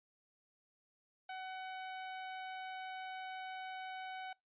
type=tone; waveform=sawtooth; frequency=751 Hz; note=F#5; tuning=26 cents sharp; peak=-39 dBFS; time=1.29-4.33 s; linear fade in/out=5 ms; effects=noise-tail reverb RT60 0.2 s tail -25 dB re dry + resampled to 8000 Hz